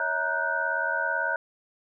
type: tone cluster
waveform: sine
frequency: 558 / 648 / 935 / 1467 / 1545 Hz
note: C#5 / E5 / A#5 / F#6 / G6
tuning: +11 / -30 / +5 / -15 / -26 cents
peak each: -35 / -33 / -32 / -28 / -30 dBFS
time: 0-1.36 s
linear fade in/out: 2 ms
effects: none